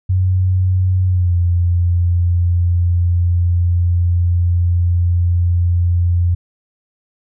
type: tone with pitch glide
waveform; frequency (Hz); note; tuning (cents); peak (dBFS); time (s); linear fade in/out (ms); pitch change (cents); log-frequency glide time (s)
sine; 92.5 to 87.31; F#2 to F2; 0 to 0; -11; 0.09-6.35; 10; -100; 1.06-1.34
effects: none